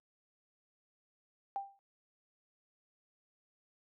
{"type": "tone with exponential decay", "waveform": "sine", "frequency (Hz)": 791, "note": "G5", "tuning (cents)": 15, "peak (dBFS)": -31, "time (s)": [1.56, 1.79], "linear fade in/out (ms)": 0, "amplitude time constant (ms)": 49, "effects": ["added 50 Hz sine -70 dBFS peak until 3.89 s", "high-pass 400 Hz 12 dB/octave"]}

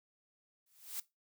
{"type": "noise with exponential growth", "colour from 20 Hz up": "blue", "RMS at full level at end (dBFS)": -37, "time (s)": [0.66, 1], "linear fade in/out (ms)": 5, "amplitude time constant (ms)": 73, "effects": ["noise-tail reverb RT60 0.2 s tail -19 dB re dry"]}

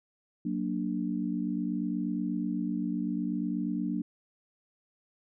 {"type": "chord", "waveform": "sine", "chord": "Gb augmented", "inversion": "none", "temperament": "equal", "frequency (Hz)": [185, 233.1, 293.7], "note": ["Gb3", "Bb3", "D4"], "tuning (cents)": [0, 0, 0], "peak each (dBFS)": -33, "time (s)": [0.45, 4.02], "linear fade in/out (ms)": 5, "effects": []}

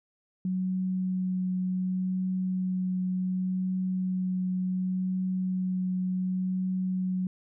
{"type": "tone with vibrato", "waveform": "sine", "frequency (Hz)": 185, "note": "F#3", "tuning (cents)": 0, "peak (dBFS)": -26, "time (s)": [0.45, 7.27], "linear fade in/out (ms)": 2, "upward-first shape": "triangle", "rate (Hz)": 0.68, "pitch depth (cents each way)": 10, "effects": []}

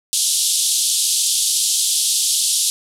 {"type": "band-pass noise", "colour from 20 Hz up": "white", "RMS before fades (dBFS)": -18, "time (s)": [0.13, 2.7], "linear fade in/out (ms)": 0, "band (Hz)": [3200, 11000], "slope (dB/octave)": 48, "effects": []}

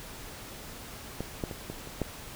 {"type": "clicks", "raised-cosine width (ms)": 2, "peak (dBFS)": [-19, -17, -24, -23, -29, -15], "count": 6, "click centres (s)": [1.206, 1.438, 1.512, 1.7, 1.873, 2.017], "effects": ["pink hiss -44 dBFS RMS until 2.35 s"]}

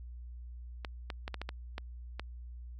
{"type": "clicks", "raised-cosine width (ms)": 0.3, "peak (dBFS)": -22, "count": 8, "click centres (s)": [0.848, 1.102, 1.279, 1.343, 1.416, 1.491, 1.781, 2.196], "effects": ["added 60 Hz sine -43 dBFS peak until 2.79 s"]}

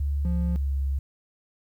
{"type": "tone with pitch glide", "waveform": "sine", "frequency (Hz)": [71.2, 68.58], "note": ["C#2", "C#2"], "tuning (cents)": [47, -18], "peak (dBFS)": -23, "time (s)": [0, 0.99], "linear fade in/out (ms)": 5, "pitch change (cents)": -65, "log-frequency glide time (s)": [0.32, 0.77]}
{"type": "tone", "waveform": "triangle", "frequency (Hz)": 174.61, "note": "F3", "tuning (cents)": 0, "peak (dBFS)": -25, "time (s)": [0.25, 0.56], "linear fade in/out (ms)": 0}
{"effects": ["10-bit"]}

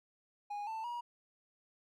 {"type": "tone with pitch steps", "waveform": "triangle", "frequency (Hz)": [823, 887.2, 956.4], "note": ["G#5", "A5", "A#5"], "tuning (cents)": [-16, 14, 44], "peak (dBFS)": -36, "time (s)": [0.5, 1.01], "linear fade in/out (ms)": 10, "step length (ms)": 170, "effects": []}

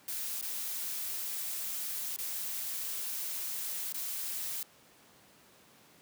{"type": "noise with dropouts", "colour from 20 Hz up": "blue", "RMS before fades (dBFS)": -37, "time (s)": [0.08, 4.63], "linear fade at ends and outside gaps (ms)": 2, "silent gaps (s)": [[0.413, 0.425], [2.163, 2.186], [3.925, 3.943]], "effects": ["pink hiss -60 dBFS RMS until 6.01 s", "high-pass 150 Hz 12 dB/octave"]}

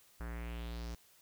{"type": "tone with low-pass filter sweep", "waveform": "square", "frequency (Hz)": 58.27, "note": "A#1", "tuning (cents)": 0, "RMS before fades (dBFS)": -42, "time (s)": [0.2, 0.95], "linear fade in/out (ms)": 5, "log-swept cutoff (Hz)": [1500, 6200], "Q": 2.9, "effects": ["white hiss -65 dBFS RMS until 1.21 s"]}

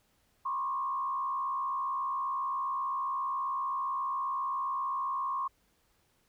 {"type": "tone with frequency modulation", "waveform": "sine", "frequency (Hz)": 1079, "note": "C#6", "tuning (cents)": -47, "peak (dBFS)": -30, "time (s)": [0.45, 5.48], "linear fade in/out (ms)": 10, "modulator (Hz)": 67.5, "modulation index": 0.83, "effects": ["pink hiss -71 dBFS RMS until 6.28 s"]}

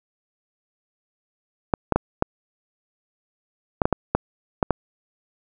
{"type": "clicks", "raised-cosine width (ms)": 1, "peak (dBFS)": -3, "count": 10, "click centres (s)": [1.738, 1.923, 1.96, 2.224, 3.818, 3.855, 3.927, 4.15, 4.628, 4.707], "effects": []}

